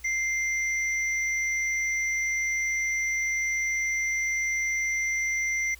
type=tone pair together; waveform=sine; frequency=2093 / 5920 Hz; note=C7 / F#8; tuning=0 / 0 cents; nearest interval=octave + tritone; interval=1800 cents; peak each=-25 / -34 dBFS; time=0.04-5.75 s; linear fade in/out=10 ms; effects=added 60 Hz sine -49 dBFS peak until 5.79 s + white hiss -54 dBFS RMS until 5.79 s